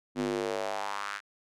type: tone with high-pass filter sweep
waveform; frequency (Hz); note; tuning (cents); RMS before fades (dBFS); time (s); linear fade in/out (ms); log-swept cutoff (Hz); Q
square; 50.4; G1; +49; -33; 0.15-1.21; 50; 250 to 1600; 2.9
effects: low-pass 8000 Hz 12 dB/octave